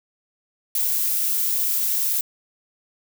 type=noise; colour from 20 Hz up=violet; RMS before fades=-22 dBFS; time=0.75-2.21 s; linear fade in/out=2 ms; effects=none